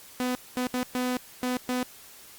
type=tone bursts at uneven times; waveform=sawtooth; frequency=250.7 Hz; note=B3; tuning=26 cents sharp; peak=-22 dBFS; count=6; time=0.2-0.35 / 0.57-0.67 / 0.74-0.83 / 0.95-1.17 / 1.43-1.57 / 1.69-1.83 s; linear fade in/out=0 ms; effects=white hiss -49 dBFS RMS until 2.38 s + Opus 48 kbps